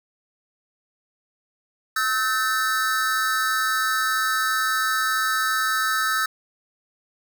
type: tone cluster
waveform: square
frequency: 1293 / 1538 / 1781 Hz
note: E6 / G6 / A6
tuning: -34 / -33 / +21 cents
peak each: -24 / -26 / -28 dBFS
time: 1.96-6.26 s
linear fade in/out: 5 ms
effects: none